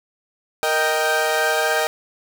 sine tone with pitch glide, 1565 to 1584.1 Hz, G6 to G6, -3 to +18 cents, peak -23 dBFS, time 0.63-1.8 s, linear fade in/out 0 ms, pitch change +21 cents, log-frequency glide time 1.44-1.6 s
sawtooth chord, Eb major, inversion second, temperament equal, 466.2 / 622.3 / 784 Hz, Bb4 / Eb5 / G5, 0 / 0 / 0 cents, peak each -20 / -18 / -20 dBFS, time 0.63-1.87 s, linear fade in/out 0 ms
effects none

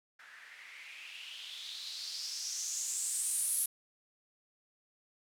violet noise with low-pass filter sweep, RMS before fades -39 dBFS, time 0.19-3.66 s, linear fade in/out 5 ms, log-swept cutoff 1600 to 11000 Hz, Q 4.8, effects none

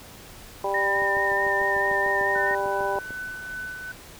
harmonic tone, 197.3 Hz, G3, 11 cents sharp, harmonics 2 / 3 / 4 / 5, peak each -29 / -29 / -29 / -29 dBFS, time 0.64-2.99 s, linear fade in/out 2 ms
sine tone with vibrato, 1824 Hz, A#6, 38 cents flat, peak -23 dBFS, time 0.74-2.55 s, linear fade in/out 5 ms, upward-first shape sine, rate 4.6 Hz, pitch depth 24 cents each way
click train, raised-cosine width 2 ms, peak -26 dBFS, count 15, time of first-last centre 1.02-3.106 s, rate 6.71 Hz
sine tone with tremolo, 1500 Hz, F#6, 23 cents sharp, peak -30 dBFS, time 2.35-3.92 s, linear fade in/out 5 ms, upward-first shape triangle, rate 2.6 Hz, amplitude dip 45%
effects pink hiss -45 dBFS RMS until 4.19 s

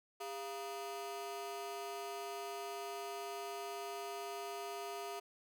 30% pulse ring-modulated tone, 548 Hz, C#5, 20 cents flat, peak -36 dBFS, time 0.2-5.2 s, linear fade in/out 10 ms, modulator 145 Hz, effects none

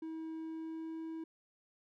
triangle tone with pitch glide, 321.1 to 323.5 Hz, E4 to E4, -45 to -32 cents, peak -38 dBFS, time 0.02-1.24 s, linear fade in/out 5 ms, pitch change +13 cents, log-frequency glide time 0.39-1 s, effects none

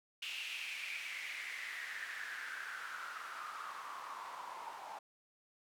white noise with band-pass filter sweep, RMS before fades -45 dBFS, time 0.22-4.99 s, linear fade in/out 5 ms, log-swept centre 2800 to 860 Hz, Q 5.7, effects none

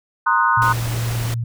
sine chord, C half-diminished seventh, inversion third, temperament equal, 932.3 / 1046.5 / 1244.5 / 1480 Hz, Bb5 / C6 / Eb6 / Gb6, 0 / 0 / 0 / 0 cents, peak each -19 dBFS, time 0.26-0.73 s, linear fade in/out 10 ms
sine tone, 116.54 Hz, A#2, in tune, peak -20 dBFS, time 0.57-1.44 s, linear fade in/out 5 ms
pink noise, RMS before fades -29 dBFS, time 0.62-1.34 s, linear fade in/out 0 ms
effects none

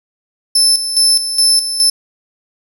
30% pulse tone with tremolo, 5274 Hz, E8, in tune, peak -4 dBFS, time 0.55-1.9 s, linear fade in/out 5 ms, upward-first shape square, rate 2.4 Hz, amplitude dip 65%, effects none

